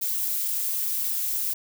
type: noise with amplitude modulation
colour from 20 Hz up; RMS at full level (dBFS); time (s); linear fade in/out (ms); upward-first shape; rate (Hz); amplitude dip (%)
violet; -24; 0.01-1.54; 10; sine; 205; 65
effects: none